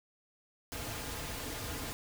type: noise with comb filter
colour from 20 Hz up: pink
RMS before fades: -40 dBFS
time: 0.72-1.93 s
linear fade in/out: 0 ms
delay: 5.3 ms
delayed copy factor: -0.55
effects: none